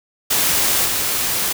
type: noise with level steps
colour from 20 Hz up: white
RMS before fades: -17 / -20 dBFS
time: 0.3-1.53 s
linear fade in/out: 10 ms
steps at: 0.86 s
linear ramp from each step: 2 ms
effects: none